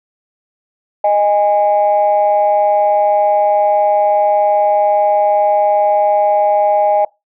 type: tone pair together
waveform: sine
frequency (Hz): 619 / 821.3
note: D#5 / G#5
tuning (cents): -9 / -20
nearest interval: perfect fourth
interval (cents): 489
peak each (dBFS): -11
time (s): 1.04-7.05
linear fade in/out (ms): 5
effects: noise-tail reverb RT60 0.2 s tail -22 dB re dry + tanh soft clip ceiling -3 dBFS